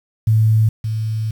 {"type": "tone pair in turn", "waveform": "sine", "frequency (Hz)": [110, 110], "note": ["A2", "A2"], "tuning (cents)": [0, 0], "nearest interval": "unison", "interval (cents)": 0, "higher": "neither", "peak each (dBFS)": [-10, -18], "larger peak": "first", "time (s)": [[0.27, 0.69], [0.84, 1.31]], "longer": "second", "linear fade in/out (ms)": 5, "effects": ["7-bit"]}